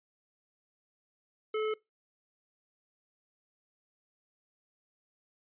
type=tone; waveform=square; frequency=432.5 Hz; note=A4; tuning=30 cents flat; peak=-30 dBFS; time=1.54-1.74 s; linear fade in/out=5 ms; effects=noise-tail reverb RT60 0.2 s tail -22 dB re dry + resampled to 8000 Hz